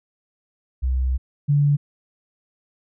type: tone pair in turn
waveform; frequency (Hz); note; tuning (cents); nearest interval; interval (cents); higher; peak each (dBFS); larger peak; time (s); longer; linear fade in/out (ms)
sine; 64.3 / 144.35; C2 / D3; -30 / -30; octave + major second; 1400; second; -18 / -14; second; 0.82-1.18 / 1.48-1.77; first; 20
effects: none